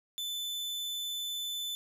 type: tone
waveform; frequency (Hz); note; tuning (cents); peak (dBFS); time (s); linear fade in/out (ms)
40% pulse; 3512; A7; -4; -33; 0.18-1.75; 0
effects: none